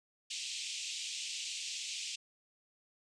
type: band-pass noise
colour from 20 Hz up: pink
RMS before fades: -41 dBFS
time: 0.3-2.16 s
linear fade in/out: 10 ms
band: 2500 to 8100 Hz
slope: 48 dB/octave
effects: none